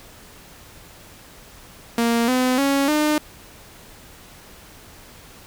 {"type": "tone with pitch steps", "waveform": "sawtooth", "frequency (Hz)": [233.1, 254.2, 277.2, 302.3], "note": ["A#3", "C4", "C#4", "D#4"], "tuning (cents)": [0, -50, 0, -50], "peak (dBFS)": -13, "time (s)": [1.98, 3.18], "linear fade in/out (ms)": 2, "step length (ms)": 300, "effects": ["pink hiss -45 dBFS RMS until 5.46 s"]}